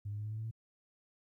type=tone with pitch steps; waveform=sine; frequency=102.1 / 103.76 / 105.46 / 107.18 / 108.92 / 110.7 / 112.5 Hz; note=G#2 / G#2 / G#2 / A2 / A2 / A2 / A2; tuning=-29 / -1 / +27 / -45 / -17 / +11 / +39 cents; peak=-36 dBFS; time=0.05-0.512 s; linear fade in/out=10 ms; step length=66 ms; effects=tanh soft clip ceiling -32 dBFS + 13-bit